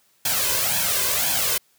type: noise with flanger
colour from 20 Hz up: white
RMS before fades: -22 dBFS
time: 0.25-1.58 s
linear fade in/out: 5 ms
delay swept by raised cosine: 1.2 to 1.98 ms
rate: 1.9 Hz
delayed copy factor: +0.75
effects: white hiss -62 dBFS RMS until 1.78 s + high-pass 60 Hz 12 dB/octave